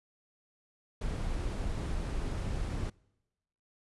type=noise; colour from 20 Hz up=brown; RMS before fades=-34 dBFS; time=1.01-2.9 s; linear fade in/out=5 ms; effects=noise-tail reverb RT60 1.0 s tail -26 dB re dry + resampled to 24000 Hz